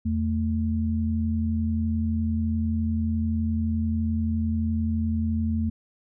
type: tone pair together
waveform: sine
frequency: 83.5 / 222.1 Hz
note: E2 / A3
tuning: +23 / +16 cents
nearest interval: octave + perfect fourth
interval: 1693 cents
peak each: -25 dBFS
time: 0.05-5.7 s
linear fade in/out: 10 ms
effects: none